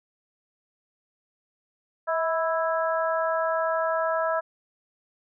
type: harmonic tone with a mistuned harmonic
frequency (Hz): 329.6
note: E4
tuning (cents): 0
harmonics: 2 / 3 / 4 / 5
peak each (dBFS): -25 / -30 / -29 / -33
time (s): 2.07-4.41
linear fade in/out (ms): 20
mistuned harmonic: 2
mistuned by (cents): -33
effects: none